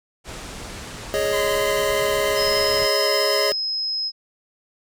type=low-pass noise; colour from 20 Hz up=pink; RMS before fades=-35 dBFS; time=0.24-2.89 s; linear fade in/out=50 ms; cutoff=9400 Hz; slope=24 dB/octave
type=chord; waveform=square; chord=Ab suspended fourth; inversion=none; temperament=equal; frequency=415.3 / 554.4 / 622.3 Hz; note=Ab4 / Db5 / Eb5; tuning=0 / 0 / 0 cents; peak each=-25 dBFS; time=1.14-3.52 s; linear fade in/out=0 ms
type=tone with vibrato; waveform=20% pulse; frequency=1028 Hz; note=C6; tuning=31 cents flat; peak=-21 dBFS; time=1.32-3.51 s; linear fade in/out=20 ms; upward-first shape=sine; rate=17 Hz; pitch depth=20 cents each way
type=tone; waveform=sine; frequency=5120 Hz; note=D#8; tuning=49 cents sharp; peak=-22 dBFS; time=2.35-4.12 s; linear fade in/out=50 ms
effects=none